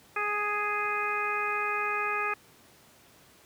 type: harmonic tone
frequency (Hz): 415.7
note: G#4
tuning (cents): +2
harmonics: 1 / 2 / 3 / 4 / 5 / 6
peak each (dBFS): -37 / -37 / -31 / -35 / -37 / -33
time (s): 0.16-2.34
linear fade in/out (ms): 5
effects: pink hiss -57 dBFS RMS until 3.45 s + high-pass 100 Hz 12 dB/octave